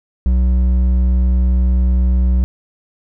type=tone with hard clipping; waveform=sine; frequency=62.3 Hz; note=B1; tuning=16 cents sharp; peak=-12 dBFS; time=0.26-2.44 s; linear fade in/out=0 ms; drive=6 dB; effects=none